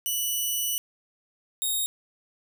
5% pulse tone pair in turn, 2960 / 3729 Hz, F#7 / A#7, 0 / 0 cents, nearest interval major third, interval 400 cents, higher second, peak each -17 dBFS, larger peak neither, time 0.06-0.78 / 1.62-1.86 s, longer first, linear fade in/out 0 ms, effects none

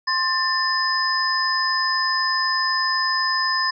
sine tone cluster, 1052 / 1780 / 5040 Hz, C6 / A6 / D#8, +9 / +20 / +21 cents, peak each -23 dBFS, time 0.07-3.71 s, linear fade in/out 10 ms, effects none

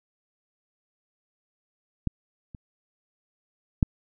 clicks, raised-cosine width 5 ms, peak -12 / -28 / -6 dBFS, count 3, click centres 2.073 / 2.548 / 3.828 s, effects none

